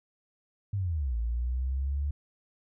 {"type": "linear two-way sweep", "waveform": "sine", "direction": "down then up", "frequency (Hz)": [103.83, 55.9, 72.9], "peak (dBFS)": -27, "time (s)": [0.73, 2.11], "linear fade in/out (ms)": 5, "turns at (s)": 1.17, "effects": []}